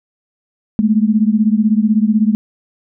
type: beating tone pair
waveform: sine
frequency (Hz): 209.7 / 225.7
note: G#3 / A3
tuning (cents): +17 / +44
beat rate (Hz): 16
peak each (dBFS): -12 / -14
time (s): 0.79-2.35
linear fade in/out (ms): 0
effects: none